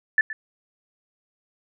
sine tone with echo, 1753 Hz, A6, 7 cents flat, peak -14 dBFS, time 0.18-0.21 s, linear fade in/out 2 ms, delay 120 ms, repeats 1, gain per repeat -15 dB, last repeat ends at 0.33 s, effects none

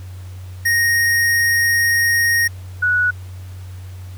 square / sine tone pair in turn, 1864.7 / 1470.2 Hz, A#6 / F#6, 0 / -11 cents, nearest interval major third, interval 411 cents, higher first, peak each -14 / -13 dBFS, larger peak second, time 0.65-2.48 / 2.82-3.11 s, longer first, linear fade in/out 10 ms, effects added 92 Hz sine -30 dBFS peak until 4.17 s + pink hiss -47 dBFS RMS until 4.17 s

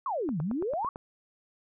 sine exponential two-way sweep, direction down then up, 1171 to 141.8 to 1171 Hz, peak -28 dBFS, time 0.06-0.89 s, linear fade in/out 2 ms, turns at 0.4 s
click train, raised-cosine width 1 ms, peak -25 dBFS, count 7, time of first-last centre 0.29-0.959 s, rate 8.97 Hz
effects none

